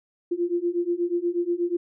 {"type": "beating tone pair", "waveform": "sine", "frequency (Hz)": [343.2, 351.5], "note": ["F4", "F4"], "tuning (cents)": [-30, 11], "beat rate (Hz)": 8.3, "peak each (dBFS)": [-26, -25], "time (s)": [0.31, 1.77], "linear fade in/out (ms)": 10, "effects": []}